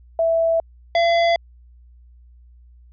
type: tone pair in turn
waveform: sine / square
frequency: 659.3 / 679 Hz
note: E5 / F5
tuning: 0 / -49 cents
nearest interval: minor second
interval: 51 cents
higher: second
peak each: -15 / -15 dBFS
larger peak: neither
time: 0.19-0.6 / 0.95-1.36 s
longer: neither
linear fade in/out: 2 ms
effects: added 60 Hz sine -45 dBFS peak until 2.92 s + resampled to 11025 Hz